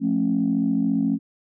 sine chord, F augmented, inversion none, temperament just, 174.61 / 218.3 / 272.8 Hz, F3 / A3 / C#4, 0 / -13 / -28 cents, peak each -26 / -22 / -21 dBFS, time 0-1.19 s, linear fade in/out 50 ms, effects tanh soft clip ceiling -11 dBFS

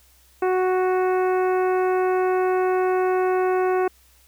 harmonic tone with a mistuned harmonic, 370 Hz, F#4, in tune, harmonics 1 / 2 / 3 / 4 / 5 / 6 / 7, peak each -19 / -25 / -30 / -33 / -39 / -41 / -42 dBFS, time 0.42-3.88 s, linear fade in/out 5 ms, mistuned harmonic 6, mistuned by -19 cents, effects added 63 Hz sine -57 dBFS peak until 4.27 s + white hiss -57 dBFS RMS until 4.27 s

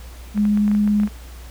sine tone with vibrato, 208 Hz, G#3, 3 cents sharp, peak -14 dBFS, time 0.34-1.09 s, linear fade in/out 50 ms, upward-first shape sine, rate 18 Hz, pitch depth 9 cents each way
clicks, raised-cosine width 0.5 ms, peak -20 dBFS, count 10, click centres 0.376 / 0.453 / 0.574 / 0.679 / 0.715 / 0.75 / 0.876 / 1 / 1.034 / 1.075 s
effects added 60 Hz sine -35 dBFS peak until 1.5 s + pink hiss -45 dBFS RMS until 1.5 s

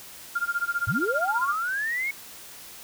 sine tone with tremolo, 1400 Hz, F6, 4 cents sharp, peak -21 dBFS, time 0.35-1.55 s, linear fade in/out 10 ms, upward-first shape sine, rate 15 Hz, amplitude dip 95%
sine linear sweep, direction up, 82.41 to 2217 Hz, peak -25 dBFS, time 0.87-2.11 s, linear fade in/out 5 ms
effects white hiss -44 dBFS RMS until 2.83 s

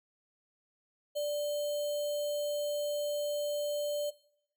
sine tone with sample-and-hold, 587.3 Hz, D5, in tune, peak -30 dBFS, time 1.15-4.11 s, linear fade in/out 20 ms, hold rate 3675 Hz, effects noise-tail reverb RT60 0.7 s tail -20 dB re dry

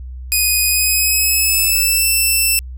5% pulse tone with pitch glide, 2489 to 2668 Hz, D#7 to E7, 0 to +20 cents, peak -4 dBFS, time 0.32-2.59 s, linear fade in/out 0 ms, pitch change +120 cents, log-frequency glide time 0.67-2.05 s, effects added 63 Hz sine -27 dBFS peak until 2.77 s

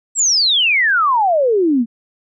sine exponential sweep, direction down, 7950 to 220 Hz, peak -11 dBFS, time 0.15-1.86 s, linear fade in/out 50 ms, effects none

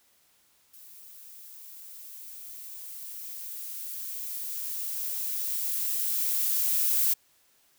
violet noise with level ramp, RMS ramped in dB -50 to -24 dBFS, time 0.73-7.14 s, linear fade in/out 10 ms, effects white hiss -65 dBFS RMS until 7.78 s

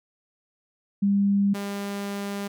sine / sawtooth tone pair in turn, 200 / 200.8 Hz, G3 / G3, +35 / +42 cents, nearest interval unison, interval 7 cents, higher second, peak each -18 / -25 dBFS, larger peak first, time 1.02-1.54 / 1.54-2.48 s, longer second, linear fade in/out 10 ms, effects none

